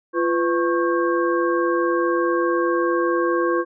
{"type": "tone cluster", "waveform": "sine", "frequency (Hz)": [344.7, 500, 1096, 1592], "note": ["F4", "B4", "C#6", "G6"], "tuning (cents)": [-23, 21, -20, 26], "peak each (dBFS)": [-20, -23, -24, -28], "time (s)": [0.13, 3.65], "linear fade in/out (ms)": 50, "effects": []}